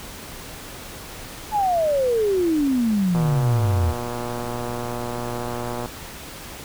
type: exponential sweep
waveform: sine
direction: down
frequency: 877 to 78 Hz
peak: -17 dBFS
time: 1.51-3.94 s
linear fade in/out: 50 ms
type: click train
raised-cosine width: 1 ms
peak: -15 dBFS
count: 326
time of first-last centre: 3.15-5.858 s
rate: 120 Hz
effects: pink hiss -37 dBFS RMS until 6.64 s

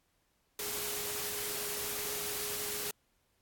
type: tone in noise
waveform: sine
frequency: 415.3 Hz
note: G#4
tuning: in tune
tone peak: -45 dBFS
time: 0.59-2.91 s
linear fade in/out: 2 ms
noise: white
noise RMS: -37 dBFS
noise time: 0.59-2.91 s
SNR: -11 dB
effects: pink hiss -75 dBFS RMS until 3.41 s + AAC 64 kbps

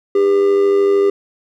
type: tone with amplitude modulation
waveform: triangle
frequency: 399.6 Hz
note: G4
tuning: 33 cents sharp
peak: -6 dBFS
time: 0.15-1.1 s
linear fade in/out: 5 ms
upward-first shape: sine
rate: 93.3 Hz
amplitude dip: 50%
effects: none

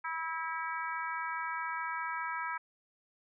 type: harmonic tone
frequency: 324.8 Hz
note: E4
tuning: 26 cents flat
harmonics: 3 / 4 / 5 / 6 / 7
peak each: -38 / -39 / -40 / -46 / -44 dBFS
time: 0.04-2.58 s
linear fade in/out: 10 ms
effects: none

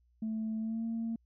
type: tone with pitch glide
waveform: sine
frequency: 220 to 227.8 Hz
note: A3 to A#3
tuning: 0 to -40 cents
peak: -31 dBFS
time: 0.22-1.16 s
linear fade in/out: 5 ms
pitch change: +60 cents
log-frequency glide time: 0.59-0.84 s
effects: tanh soft clip ceiling -29 dBFS + added 60 Hz sine -66 dBFS peak until 1.25 s

